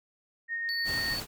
sine tone with tremolo, 1851 Hz, A#6, 13 cents flat, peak -29 dBFS, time 0.48-1.17 s, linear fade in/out 50 ms, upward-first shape sine, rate 6.6 Hz, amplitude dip 25%
triangle tone, 4471 Hz, C#8, 14 cents sharp, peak -31 dBFS, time 0.69-1.2 s, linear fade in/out 0 ms
pink noise, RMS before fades -38 dBFS, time 0.84-1.27 s, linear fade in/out 50 ms
effects none

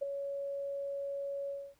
sine tone with ADSR envelope, 559 Hz, C#5, 14 cents sharp, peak -28 dBFS, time 0.01-1.75 s, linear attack 17 ms, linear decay 7 ms, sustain -7 dB, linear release 260 ms, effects pink hiss -71 dBFS RMS until 1.79 s

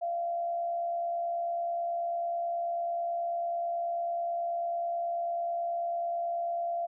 sine tone with frequency modulation, 687 Hz, F5, 29 cents flat, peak -29 dBFS, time 0.01-6.87 s, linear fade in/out 20 ms, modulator 69.2 Hz, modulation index 0.27, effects none

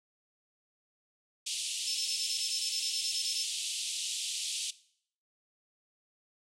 pink band-pass noise, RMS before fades -36 dBFS, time 1.46-4.71 s, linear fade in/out 10 ms, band 2800 to 9800 Hz, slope 48 dB/octave
triangle tone bursts, 5274 Hz, E8, in tune, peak -32 dBFS, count 15, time 1.87-3.434 s, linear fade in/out 5 ms, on 80 ms, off 26 ms
effects noise-tail reverb RT60 0.6 s tail -18 dB re dry

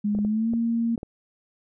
sine tone with pitch glide, 207.3 to 231.3 Hz, G#3 to A#3, -3 to -13 cents, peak -21 dBFS, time 0.04-0.96 s, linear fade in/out 10 ms, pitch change +190 cents, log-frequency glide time 0.23-0.51 s
clicks, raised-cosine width 2 ms, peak -22 dBFS, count 6, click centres 0.15 / 0.188 / 0.249 / 0.536 / 0.978 / 1.031 s
effects none

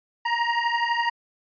25% pulse beating tone pair, 934 / 946 Hz, A#5 / A#5, +3 / +25 cents, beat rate 12 Hz, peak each -21 dBFS, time 0.25-1.1 s, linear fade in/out 10 ms, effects resampled to 11025 Hz

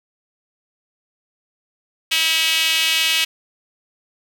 sawtooth tone with high-pass filter, 322.7 Hz, E4, 37 cents flat, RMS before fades -18 dBFS, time 2.11-3.25 s, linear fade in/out 10 ms, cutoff 2800 Hz, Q 3.1, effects none

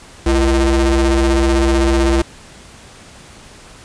45% pulse ring-modulated tone, 138.59 Hz, C#3, in tune, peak -8 dBFS, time 0.26-2.22 s, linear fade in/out 5 ms, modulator 200 Hz, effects pink hiss -40 dBFS RMS until 3.84 s + resampled to 22050 Hz

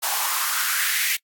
white noise with high-pass filter sweep, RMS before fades -23 dBFS, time 0.02-1.17 s, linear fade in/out 20 ms, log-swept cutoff 790 to 2200 Hz, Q 3.5, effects noise-tail reverb RT60 0.1 s tail -26 dB re dry + AAC 64 kbps

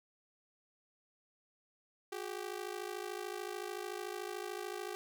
sawtooth ring-modulated tone, 389.3 Hz, G4, 12 cents flat, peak -33 dBFS, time 2.12-4.95 s, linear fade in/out 0 ms, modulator 26.8 Hz, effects none

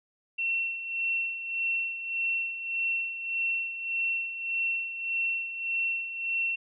sine tone with tremolo, 2712 Hz, E7, 49 cents sharp, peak -25 dBFS, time 0.38-6.56 s, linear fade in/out 10 ms, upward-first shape sine, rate 1.7 Hz, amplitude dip 65%, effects none

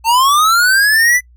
square linear sweep, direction up, 880 to 2012 Hz, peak -9 dBFS, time 0.04-1.21 s, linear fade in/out 50 ms, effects noise-tail reverb RT60 0.1 s tail -25 dB re dry + added 60 Hz sine -42 dBFS peak until 1.36 s

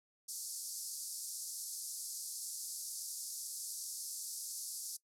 white band-pass noise, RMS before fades -44 dBFS, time 0.28-4.97 s, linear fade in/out 10 ms, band 4700 to 12000 Hz, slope 48 dB/octave, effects noise-tail reverb RT60 0.1 s tail -20 dB re dry

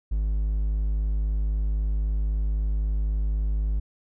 triangle tone, 51.91 Hz, G#1, in tune, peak -20 dBFS, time 0.11-3.8 s, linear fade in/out 10 ms, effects none

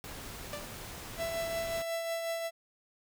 pink noise, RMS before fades -44 dBFS, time 0.04-1.82 s, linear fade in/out 0 ms
sawtooth tone with exponential decay, 587.3 Hz, D5, in tune, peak -31 dBFS, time 0.53-0.76 s, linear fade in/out 2 ms, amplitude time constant 50 ms
45% pulse tone with tremolo, 665 Hz, E5, 15 cents sharp, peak -31 dBFS, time 1.17-2.51 s, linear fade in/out 50 ms, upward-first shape triangle, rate 5.5 Hz, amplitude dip 40%
effects none

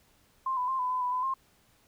sine tone with pitch steps, 1053 / 998 / 1053 / 1002 / 1012 / 991 / 1008 / 1063 Hz, C6 / B5 / C6 / B5 / B5 / B5 / B5 / C6, +11 / +18 / +11 / +25 / +42 / +6 / +35 / +27 cents, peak -27 dBFS, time 0.46-1.34 s, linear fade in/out 5 ms, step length 110 ms, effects pink hiss -65 dBFS RMS until 1.87 s

